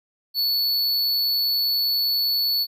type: tone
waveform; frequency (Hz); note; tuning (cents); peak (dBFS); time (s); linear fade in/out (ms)
square; 4435; C#8; 0; -20; 0.34-2.67; 50
effects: none